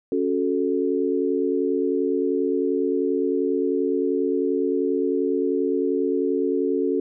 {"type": "chord", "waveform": "sine", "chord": "F# minor", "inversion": "second", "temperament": "equal", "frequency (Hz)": [277.2, 370, 440], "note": ["C#4", "F#4", "A4"], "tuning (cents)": [0, 0, 0], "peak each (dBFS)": -24, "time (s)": [0.12, 7], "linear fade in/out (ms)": 2, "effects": []}